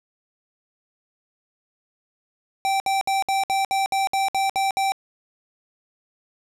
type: tone bursts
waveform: square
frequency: 779 Hz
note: G5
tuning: 11 cents flat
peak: -20 dBFS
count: 11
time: 2.65-4.92 s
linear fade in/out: 0 ms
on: 150 ms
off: 62 ms
effects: low-pass 11000 Hz 12 dB/octave